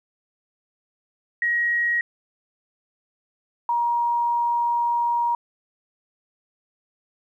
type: tone pair in turn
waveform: sine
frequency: 1895 / 947.5 Hz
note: A#6 / A#5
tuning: +28 / +28 cents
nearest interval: octave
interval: 1200 cents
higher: first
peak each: -19 dBFS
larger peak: neither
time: 1.42-2.01 / 3.69-5.35 s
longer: second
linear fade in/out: 2 ms
effects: 10-bit